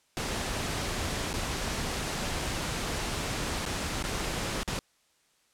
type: noise with dropouts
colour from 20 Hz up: pink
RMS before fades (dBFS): -32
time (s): 0.17-4.79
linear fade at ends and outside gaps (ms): 0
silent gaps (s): 1.33-1.339 / 3.654-3.662 / 4.026-4.039 / 4.632-4.677
effects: white hiss -68 dBFS RMS until 5.53 s + low-pass 9000 Hz 12 dB/octave